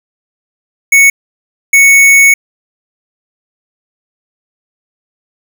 square tone bursts at uneven times, 2217 Hz, C#7, in tune, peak -3 dBFS, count 2, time 0.92-1.1 / 1.73-2.34 s, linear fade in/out 5 ms, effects none

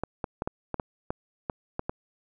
clicks, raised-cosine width 1 ms, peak -15 dBFS, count 10, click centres 0.036 / 0.242 / 0.421 / 0.475 / 0.743 / 0.798 / 1.105 / 1.498 / 1.794 / 1.895 s, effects none

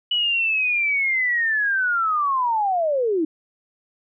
sine linear sweep, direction down, 2960 to 300.8 Hz, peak -18 dBFS, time 0.11-3.25 s, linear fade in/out 5 ms, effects none

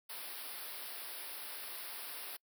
white band-stop noise, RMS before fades -45 dBFS, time 0.09-2.37 s, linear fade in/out 10 ms, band 5300 to 9200 Hz, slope 96 dB/octave, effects noise-tail reverb RT60 0.1 s tail -26 dB re dry + high-pass 400 Hz 12 dB/octave

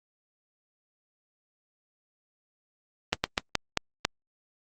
slowing click train, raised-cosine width 0.2 ms, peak -5 dBFS, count 6, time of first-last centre 3.13-4.051 s, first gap 110 ms, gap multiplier 1.26, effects Opus 32 kbps

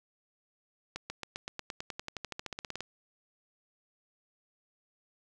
accelerating click train, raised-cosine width 0.2 ms, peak -20 dBFS, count 22, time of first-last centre 0.96-2.806 s, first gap 140 ms, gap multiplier 0.95, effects none

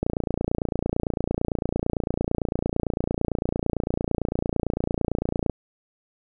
click train, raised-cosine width 2 ms, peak -10 dBFS, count 159, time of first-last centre 0.03-5.497 s, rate 28.9 Hz, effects none

